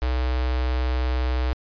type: tone with notch filter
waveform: square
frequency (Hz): 62.9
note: B1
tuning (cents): +32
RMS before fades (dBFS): -23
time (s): 0.02-1.53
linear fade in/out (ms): 0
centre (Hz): 190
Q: 1
effects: resampled to 11025 Hz